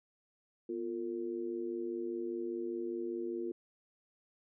sine tone with amplitude modulation, 349.2 Hz, F4, in tune, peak -31 dBFS, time 0.69-3.52 s, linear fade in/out 5 ms, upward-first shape sine, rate 105 Hz, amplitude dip 90%, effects none

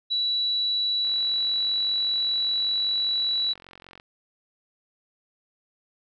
sine tone, 3933 Hz, B7, 8 cents flat, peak -22 dBFS, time 0.1-3.54 s, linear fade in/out 20 ms
click train, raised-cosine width 0.3 ms, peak -29 dBFS, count 134, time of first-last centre 1.05-3.999 s, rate 45.1 Hz
effects none

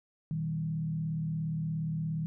sine tone with frequency modulation, 159 Hz, D#3, 38 cents sharp, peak -30 dBFS, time 0.31-2.26 s, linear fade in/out 0 ms, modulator 37.1 Hz, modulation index 0.59, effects none

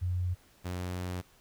sine / sawtooth tone pair in turn, 89.8 / 90.13 Hz, F2 / F#2, +49 / -45 cents, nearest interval unison, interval 6 cents, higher second, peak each -28 / -30 dBFS, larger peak first, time 0.01-0.35 / 0.64-1.22 s, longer second, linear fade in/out 20 ms, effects pink hiss -62 dBFS RMS until 1.4 s

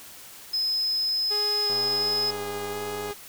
triangle tone, 5100 Hz, D#8, 42 cents sharp, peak -22 dBFS, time 0.53-2.31 s, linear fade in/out 10 ms
sawtooth tone with vibrato, 413.3 Hz, G#4, 8 cents flat, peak -27 dBFS, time 1.3-3.14 s, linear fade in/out 20 ms, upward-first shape square, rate 1.4 Hz, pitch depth 9 cents each way
click train, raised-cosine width 1 ms, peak -25 dBFS, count 141, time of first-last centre 1.7-3.108 s, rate 99.4 Hz
effects white hiss -45 dBFS RMS until 3.28 s

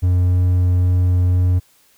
triangle tone with hard clipping, 90.2 Hz, F#2, 44 cents flat, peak -13 dBFS, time 0.02-1.6 s, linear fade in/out 20 ms, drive 6 dB, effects white hiss -55 dBFS RMS until 1.97 s

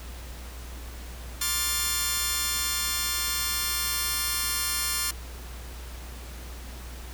5% pulse chord, D minor seventh, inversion third, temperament just, 1057.2 / 1174.7 / 1409.6 / 1762 Hz, C6 / D6 / F6 / A6, +18 / 0 / +16 / +2 cents, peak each -21 dBFS, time 1.41-5.11 s, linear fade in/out 5 ms, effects added 60 Hz sine -38 dBFS peak until 7.13 s + pink hiss -45 dBFS RMS until 7.13 s

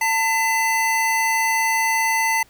square tone pair together, 895 / 2018 Hz, A5 / B6, +29 / +37 cents, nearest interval octave + major second, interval 1408 cents, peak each -21 dBFS, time 0.01-2.43 s, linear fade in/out 5 ms, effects pink hiss -54 dBFS RMS until 2.49 s

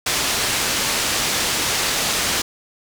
white low-pass noise, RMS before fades -21 dBFS, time 0.06-2.42 s, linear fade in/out 5 ms, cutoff 6900 Hz, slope 12 dB/octave, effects none

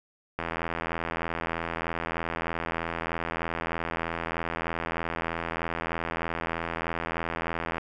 click train, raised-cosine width 0.5 ms, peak -15 dBFS, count 616, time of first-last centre 0.39-7.782 s, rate 83.2 Hz, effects none

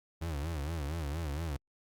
35% pulse tone with vibrato, 76.9 Hz, D#2, 20 cents flat, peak -32 dBFS, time 0.21-1.57 s, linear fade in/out 10 ms, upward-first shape sine, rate 4.3 Hz, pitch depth 170 cents each way, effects Opus 48 kbps

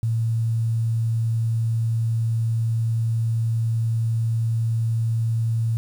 sine tone with quantisation, 113.8 Hz, A#2, 41 cents flat, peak -19 dBFS, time 0.03-5.77 s, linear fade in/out 0 ms, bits 8, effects none

